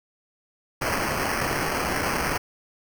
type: noise with sample-and-hold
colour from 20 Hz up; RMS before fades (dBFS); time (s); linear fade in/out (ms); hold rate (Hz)
violet; -26; 0.81-2.38; 10; 3675
effects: none

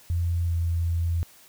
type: tone with pitch glide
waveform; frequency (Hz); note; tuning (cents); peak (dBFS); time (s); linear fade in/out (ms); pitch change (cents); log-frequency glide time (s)
sine; 85.8 to 84.37; F2 to E2; -30 to +41; -22; 0.1-1.23; 0; -29; 0.46-0.52
effects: white hiss -53 dBFS RMS until 1.48 s

